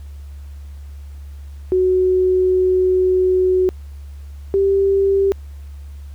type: tone pair in turn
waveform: sine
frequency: 370 / 392 Hz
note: F#4 / G4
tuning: 0 / 0 cents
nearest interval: minor second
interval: 100 cents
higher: second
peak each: -12 dBFS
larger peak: neither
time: 1.72-3.69 / 4.54-5.32 s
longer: first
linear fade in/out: 0 ms
effects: added 71 Hz sine -31 dBFS peak until 6.14 s + pink hiss -54 dBFS RMS until 6.14 s